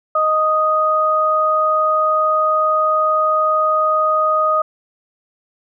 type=tone pair together; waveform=sine; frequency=622.3 / 1244.6 Hz; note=D#5 / D#6; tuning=0 / 0 cents; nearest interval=octave; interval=1200 cents; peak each=-18 / -14 dBFS; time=0.15-4.62 s; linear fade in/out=5 ms; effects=none